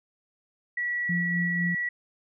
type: tone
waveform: sine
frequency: 1938 Hz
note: B6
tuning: 33 cents flat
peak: -26 dBFS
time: 0.77-1.89 s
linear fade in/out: 5 ms
type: tone with tremolo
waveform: sine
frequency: 174.7 Hz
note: F3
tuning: 1 cent sharp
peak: -25 dBFS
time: 1.09-1.75 s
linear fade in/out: 5 ms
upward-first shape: sine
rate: 4 Hz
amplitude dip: 40%
effects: none